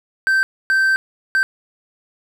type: tone bursts at uneven times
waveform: triangle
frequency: 1556 Hz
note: G6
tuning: 13 cents flat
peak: -11 dBFS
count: 3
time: 0.27-0.43 / 0.7-0.96 / 1.35-1.43 s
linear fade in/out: 0 ms
effects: none